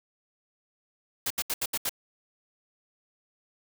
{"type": "noise bursts", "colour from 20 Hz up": "white", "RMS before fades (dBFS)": -29, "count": 6, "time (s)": [1.26, 1.894], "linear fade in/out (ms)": 5, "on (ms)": 44, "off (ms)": 74, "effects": []}